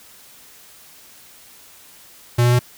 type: tone with pitch steps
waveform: square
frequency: 120.4 / 121.66 / 122.93 Hz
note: B2 / B2 / B2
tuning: -44 / -26 / -8 cents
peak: -13 dBFS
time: 2.38-2.593 s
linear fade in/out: 10 ms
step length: 71 ms
effects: white hiss -46 dBFS RMS until 2.77 s